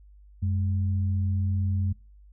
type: tone pair together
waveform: sine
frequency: 92.75 / 207.7 Hz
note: F#2 / G#3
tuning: +5 / 0 cents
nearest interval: octave + major second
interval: 1395 cents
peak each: -23 / -34 dBFS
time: 0.42-1.93 s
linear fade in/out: 10 ms
effects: noise-tail reverb RT60 0.4 s tail -25 dB re dry + added 50 Hz sine -49 dBFS peak until 2.32 s